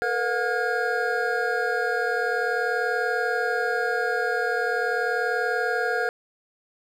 triangle tone cluster, 450.4 / 490.8 / 720 / 1424 / 1636 Hz, A4 / B4 / F#5 / F6 / G#6, +40 / -11 / -47 / +33 / -26 cents, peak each -27 dBFS, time 0.02-6.09 s, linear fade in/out 0 ms, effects none

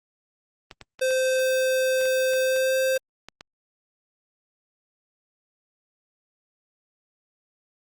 clicks, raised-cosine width 0.2 ms, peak -22 dBFS, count 11, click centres 0.712 / 0.813 / 0.994 / 1.108 / 2.013 / 2.055 / 2.335 / 2.563 / 2.964 / 3.286 / 3.409 s
square tone with pitch glide, 519 to 525 Hz, C5 to C5, -14 to +6 cents, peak -21 dBFS, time 1.01-2.98 s, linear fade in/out 10 ms, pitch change +20 cents, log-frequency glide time 2.41-2.76 s
effects Opus 32 kbps

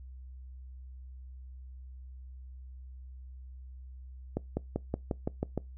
accelerating click train, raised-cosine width 2 ms, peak -17 dBFS, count 8, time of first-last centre 4.37-5.577 s, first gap 200 ms, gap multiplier 0.95, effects noise-tail reverb RT60 0.2 s tail -23 dB re dry + added 64 Hz sine -44 dBFS peak until 5.77 s

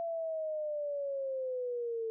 sine linear sweep, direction down, 677 to 445.2 Hz, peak -33 dBFS, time 0-2.1 s, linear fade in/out 0 ms, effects none

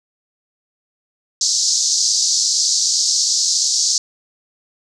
white band-pass noise, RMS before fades -17 dBFS, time 1.41-3.98 s, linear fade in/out 2 ms, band 4400 to 6900 Hz, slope 48 dB/octave, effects none

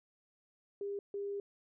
sine tone bursts at uneven times, 402.1 Hz, G4, 44 cents sharp, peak -36 dBFS, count 2, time 0.81-0.99 / 1.14-1.4 s, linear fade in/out 2 ms, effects none

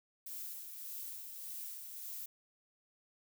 violet noise with tremolo, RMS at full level -44 dBFS, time 0.26-2.26 s, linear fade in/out 5 ms, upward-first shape sine, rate 1.7 Hz, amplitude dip 40%, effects none

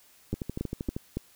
two click trains, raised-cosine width 3 ms, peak -19 / -17 dBFS, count 9 / 4, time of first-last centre 0.34-0.965 / 0.33-1.17 s, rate 12.8 / 3.57 Hz, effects white hiss -59 dBFS RMS until 1.35 s

